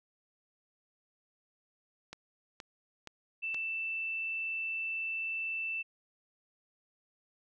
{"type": "click train", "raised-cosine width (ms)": 0.2, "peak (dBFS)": -26, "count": 4, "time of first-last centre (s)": [2.13, 3.545], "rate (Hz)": 2.12}
{"type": "tone", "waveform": "sine", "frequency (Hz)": 2659, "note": "E7", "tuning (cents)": 14, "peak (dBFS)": -33, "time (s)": [3.42, 5.83], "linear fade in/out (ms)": 20}
{"effects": []}